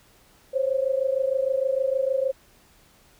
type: tone pair together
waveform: sine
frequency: 523.3 / 549.8 Hz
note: C5 / C#5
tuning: 0 / -14 cents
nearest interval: minor second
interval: 86 cents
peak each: -23 / -25 dBFS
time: 0.53-2.32 s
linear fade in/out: 20 ms
effects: pink hiss -57 dBFS RMS until 3.19 s